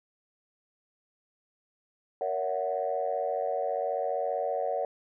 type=chord; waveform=sine; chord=F# dominant seventh; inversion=first; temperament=equal with one note detuned; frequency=466.2 / 564.4 / 659.3 / 740 Hz; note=A#4 / C#5 / E5 / F#5; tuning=0 / +31 / 0 / 0 cents; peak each=-34 / -31 / -34 / -32 dBFS; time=2.21-4.85 s; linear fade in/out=2 ms; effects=tanh soft clip ceiling -18 dBFS